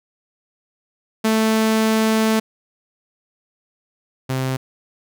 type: tone pair in turn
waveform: sawtooth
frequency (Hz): 220.3 / 130.99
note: A3 / C3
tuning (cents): +2 / +2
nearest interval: major sixth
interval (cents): 900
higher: first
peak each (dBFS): -11 / -16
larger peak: first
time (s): 1.24-2.4 / 4.29-4.57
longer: first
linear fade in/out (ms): 10
effects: none